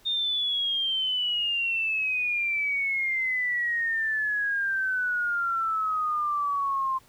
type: exponential sweep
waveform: sine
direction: down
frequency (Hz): 3663 to 1046.5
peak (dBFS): -24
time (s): 0.05-6.99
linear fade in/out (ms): 20
effects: pink hiss -58 dBFS RMS until 7.08 s